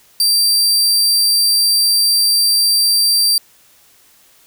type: tone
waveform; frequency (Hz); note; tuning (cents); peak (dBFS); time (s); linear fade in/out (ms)
sawtooth; 4699; D8; 0; -8; 0.2-3.38; 2
effects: white hiss -50 dBFS RMS until 4.46 s